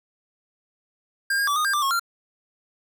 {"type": "tone with pitch steps", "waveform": "square", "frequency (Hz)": [1604, 1625, 1156, 1232, 1598, 1182, 1091, 1380], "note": ["G6", "G#6", "D6", "D#6", "G6", "D6", "C#6", "F6"], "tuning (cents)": [39, -38, -28, -17, 33, 11, -28, -21], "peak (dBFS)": -21, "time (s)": [1.3, 1.996], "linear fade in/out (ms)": 5, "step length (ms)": 87, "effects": []}